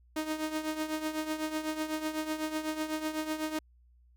sawtooth tone with tremolo, 311.1 Hz, D#4, in tune, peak -25 dBFS, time 0.16-3.59 s, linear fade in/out 5 ms, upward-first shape triangle, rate 8 Hz, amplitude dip 75%, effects added 60 Hz sine -59 dBFS peak until 4.16 s

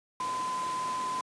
sine tone in noise, 1019 Hz, C6, 46 cents flat, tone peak -30 dBFS, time 0.2-1.21 s, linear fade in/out 2 ms, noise pink, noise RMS -40 dBFS, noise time 0.2-1.21 s, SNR +7 dB, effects high-pass 200 Hz 12 dB/octave + resampled to 22050 Hz

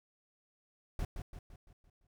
brown noise with echo, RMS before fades -35 dBFS, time 0.99-1.05 s, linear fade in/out 2 ms, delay 170 ms, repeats 6, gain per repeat -6 dB, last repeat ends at 2.07 s, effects none

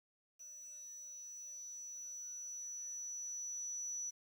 sine tone with level ramp, 5920 Hz, F#8, in tune, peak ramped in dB -50 to -39 dBFS, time 0.39-4.11 s, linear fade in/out 20 ms, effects 11-bit

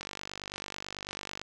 click train, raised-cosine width 0.2 ms, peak -20 dBFS, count 70, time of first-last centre 0.01-1.415 s, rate 49.1 Hz, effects none

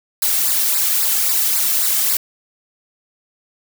blue noise with flanger, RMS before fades -17 dBFS, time 0.22-2.17 s, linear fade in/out 2 ms, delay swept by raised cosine 0.31 to 2.11 ms, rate 3.7 Hz, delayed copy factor -0.9, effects none

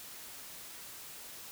silence, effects white hiss -48 dBFS RMS until 1.51 s

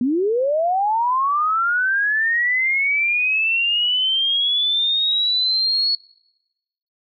sine linear sweep, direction up, 233.1 to 4393 Hz, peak -16 dBFS, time 0.01-5.95 s, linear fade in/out 2 ms, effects noise-tail reverb RT60 1.0 s tail -26 dB re dry

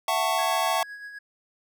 square chord, F# minor seventh, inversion third, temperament just, 666 / 740 / 888 / 1110 Hz, E5 / F#5 / A5 / C#6, +18 / 0 / +16 / +2 cents, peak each -29 dBFS, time 0.08-0.83 s, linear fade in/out 2 ms
triangle tone with tremolo, 1661.2 Hz, G#6, in tune, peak -34 dBFS, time 0.38-1.19 s, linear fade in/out 10 ms, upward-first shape sine, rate 7.8 Hz, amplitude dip 45%
effects none

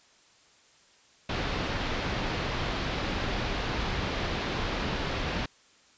pink low-pass noise, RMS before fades -31 dBFS, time 1.29-5.46 s, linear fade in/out 5 ms, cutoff 4400 Hz, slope 24 dB/octave, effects white hiss -60 dBFS RMS until 5.97 s + resampled to 16000 Hz

